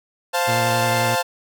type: chord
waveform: sawtooth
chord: F major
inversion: second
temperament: equal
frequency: 523.3 / 698.5 / 880 Hz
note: C5 / F5 / A5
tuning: 0 / 0 / 0 cents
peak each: -19 dBFS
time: 0.33-1.23 s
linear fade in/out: 20 ms
type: tone with vibrato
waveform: sawtooth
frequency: 116.54 Hz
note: A#2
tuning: in tune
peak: -19 dBFS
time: 0.47-1.16 s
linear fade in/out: 20 ms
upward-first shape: sine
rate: 11 Hz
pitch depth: 31 cents each way
effects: none